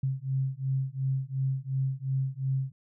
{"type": "beating tone pair", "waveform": "sine", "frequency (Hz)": [132.2, 135], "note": ["C3", "C#3"], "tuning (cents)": [18, -45], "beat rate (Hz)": 2.8, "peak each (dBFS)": [-30, -30], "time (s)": [0.03, 2.72], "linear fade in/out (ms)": 5, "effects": []}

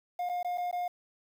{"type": "tone with dropouts", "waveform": "triangle", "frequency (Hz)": 712, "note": "F5", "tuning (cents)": 33, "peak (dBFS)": -28, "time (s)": [0.19, 0.88], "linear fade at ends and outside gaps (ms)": 5, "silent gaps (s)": [[0.291, 0.295], [0.43, 0.446], [0.576, 0.58], [0.713, 0.727]], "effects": ["9-bit"]}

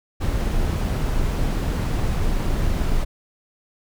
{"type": "noise", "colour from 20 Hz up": "brown", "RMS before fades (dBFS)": -21, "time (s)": [0.2, 3.05], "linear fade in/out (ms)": 20, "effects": []}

